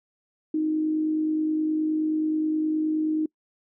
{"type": "tone with amplitude modulation", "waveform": "sine", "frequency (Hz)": 311.1, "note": "D#4", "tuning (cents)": 0, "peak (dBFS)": -20, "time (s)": [0.54, 3.26], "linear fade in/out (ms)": 5, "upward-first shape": "sine", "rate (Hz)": 49.5, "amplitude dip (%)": 35, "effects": ["noise-tail reverb RT60 0.1 s tail -25 dB re dry"]}